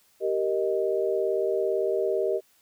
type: chord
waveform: sine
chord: Eb major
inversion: first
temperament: just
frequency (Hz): 388.9 / 466.7 / 622.3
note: G4 / Bb4 / Eb5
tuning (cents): -14 / +2 / 0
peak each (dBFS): -26 / -28 / -28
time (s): 0.2-2.41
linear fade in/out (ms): 50
effects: white hiss -63 dBFS RMS until 2.61 s